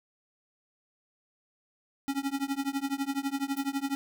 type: tone with tremolo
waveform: square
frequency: 275.8 Hz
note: C#4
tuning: 9 cents flat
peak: -26 dBFS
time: 2.08-3.95 s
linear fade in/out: 0 ms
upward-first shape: triangle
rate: 12 Hz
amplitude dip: 100%
type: noise with exponential decay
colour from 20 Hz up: violet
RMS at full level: -38 dBFS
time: 3.57-3.68 s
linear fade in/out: 0 ms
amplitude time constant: 22 ms
effects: none